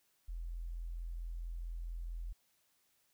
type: tone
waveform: sine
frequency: 42.24 Hz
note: E1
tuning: 43 cents sharp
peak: -39 dBFS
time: 0.28-2.33 s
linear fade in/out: 10 ms
effects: white hiss -75 dBFS RMS until 3.13 s